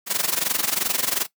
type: noise with amplitude modulation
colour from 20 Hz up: white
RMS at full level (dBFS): -20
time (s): 0.06-1.27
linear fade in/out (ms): 50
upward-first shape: sine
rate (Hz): 22.7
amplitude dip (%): 85
effects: noise-tail reverb RT60 0.1 s tail -17 dB re dry + high-pass 150 Hz 12 dB/octave